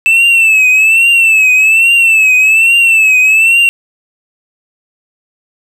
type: tone with vibrato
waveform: triangle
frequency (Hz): 2637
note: E7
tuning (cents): 0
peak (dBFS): -3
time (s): 0.06-3.69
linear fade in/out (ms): 0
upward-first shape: triangle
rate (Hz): 1.2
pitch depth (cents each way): 99
effects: none